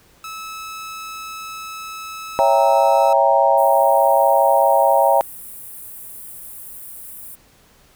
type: tone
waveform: sawtooth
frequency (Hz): 1300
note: E6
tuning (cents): -24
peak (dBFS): -26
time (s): 0.24-3.13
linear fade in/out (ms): 2
type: chord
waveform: sine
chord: C# diminished seventh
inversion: none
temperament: equal with one note detuned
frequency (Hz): 554.4 / 659.3 / 791.3 / 932.3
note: C#5 / E5 / G5 / Bb5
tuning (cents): 0 / 0 / +16 / 0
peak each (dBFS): -17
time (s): 2.39-5.21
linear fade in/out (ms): 0
type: high-pass noise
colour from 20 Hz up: white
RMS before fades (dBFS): -36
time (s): 3.57-7.36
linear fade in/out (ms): 20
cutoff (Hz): 8700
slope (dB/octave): 48
effects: pink hiss -53 dBFS RMS until 7.95 s